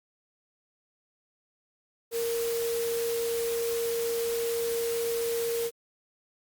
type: tone in noise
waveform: sine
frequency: 465 Hz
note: A#4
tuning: 4 cents flat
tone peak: -27 dBFS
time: 2.11-5.71 s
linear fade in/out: 50 ms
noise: white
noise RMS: -37 dBFS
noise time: 2.11-5.71 s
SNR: +7 dB
effects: Opus 48 kbps